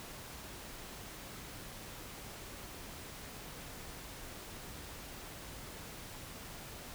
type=silence; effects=pink hiss -48 dBFS RMS until 6.94 s